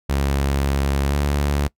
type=tone with pitch glide; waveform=sawtooth; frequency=69.3 to 71.79 Hz; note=C#2 to D2; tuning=0 to -39 cents; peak=-14 dBFS; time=0.09-1.68 s; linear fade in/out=10 ms; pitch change=+61 cents; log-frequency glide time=1.08-1.14 s; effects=noise-tail reverb RT60 0.1 s tail -23 dB re dry